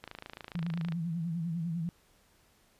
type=click train; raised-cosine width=0.3 ms; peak=-26 dBFS; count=25; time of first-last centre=0.04-0.922 s; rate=27.2 Hz
type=tone with vibrato; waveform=sine; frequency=167.6 Hz; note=E3; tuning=29 cents sharp; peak=-31 dBFS; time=0.55-1.89 s; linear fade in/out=0 ms; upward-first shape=sine; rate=10 Hz; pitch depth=84 cents each way
effects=pink hiss -66 dBFS RMS until 2.79 s + resampled to 32000 Hz